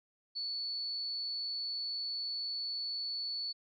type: tone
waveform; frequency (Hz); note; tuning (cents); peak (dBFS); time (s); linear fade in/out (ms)
sine; 4442; C#8; +3; -35; 0.35-3.53; 20
effects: none